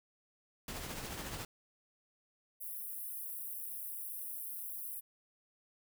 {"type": "noise with tremolo", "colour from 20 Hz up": "pink", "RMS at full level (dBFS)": -41, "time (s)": [0.68, 1.45], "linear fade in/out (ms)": 2, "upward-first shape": "triangle", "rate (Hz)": 14, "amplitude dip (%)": 45}
{"type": "high-pass noise", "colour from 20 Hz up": "white", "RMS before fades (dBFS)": -43, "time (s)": [2.6, 5.01], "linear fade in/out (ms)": 20, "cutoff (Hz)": 10000, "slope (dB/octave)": 48}
{"effects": []}